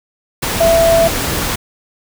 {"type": "tone in noise", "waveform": "sine", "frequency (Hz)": 665, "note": "E5", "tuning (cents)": 15, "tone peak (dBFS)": -8, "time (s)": [0.6, 1.08], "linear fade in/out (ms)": 10, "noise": "pink", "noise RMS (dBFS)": -18, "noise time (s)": [0.42, 1.56], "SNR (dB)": 7, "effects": []}